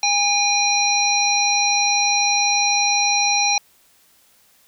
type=harmonic tone; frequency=814 Hz; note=G#5; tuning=35 cents flat; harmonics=1 / 3 / 5 / 7; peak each=-21 / -21 / -21 / -21 dBFS; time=0.03-3.58 s; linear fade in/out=2 ms; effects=white hiss -56 dBFS RMS until 4.67 s